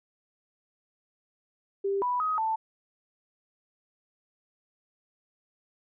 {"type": "tone with pitch steps", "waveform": "sine", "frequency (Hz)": [395.3, 986, 1260, 885], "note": ["G4", "B5", "D#6", "A5"], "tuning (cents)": [15, -3, 21, 10], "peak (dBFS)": -25, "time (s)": [1.84, 2.56], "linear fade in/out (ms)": 10, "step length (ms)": 180, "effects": []}